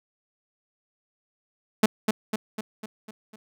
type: tone with echo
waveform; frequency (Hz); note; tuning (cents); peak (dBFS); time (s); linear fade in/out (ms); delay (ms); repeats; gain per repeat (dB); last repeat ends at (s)
sawtooth; 216; A3; -32; -10; 1.83-1.86; 5; 250; 6; -5; 3.36
effects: none